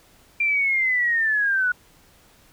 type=linear sweep; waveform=sine; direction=down; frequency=2381 to 1452 Hz; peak=-18 dBFS; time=0.4-1.72 s; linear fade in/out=5 ms; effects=pink hiss -55 dBFS RMS until 2.52 s